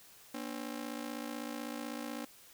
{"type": "ring-modulated tone", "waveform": "sawtooth", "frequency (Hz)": 266.2, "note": "C4", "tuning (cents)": 30, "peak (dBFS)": -32, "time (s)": [0.34, 2.25], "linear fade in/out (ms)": 5, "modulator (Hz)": 28, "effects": ["white hiss -58 dBFS RMS until 2.53 s"]}